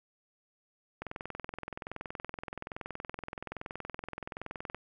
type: click train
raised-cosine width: 0.5 ms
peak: -23 dBFS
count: 80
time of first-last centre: 1.02-4.746 s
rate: 21.2 Hz
effects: none